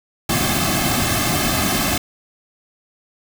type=noise with comb filter; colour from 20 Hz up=pink; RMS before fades=-19 dBFS; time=0.29-1.98 s; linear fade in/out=5 ms; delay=2.1 ms; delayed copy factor=-0.85; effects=none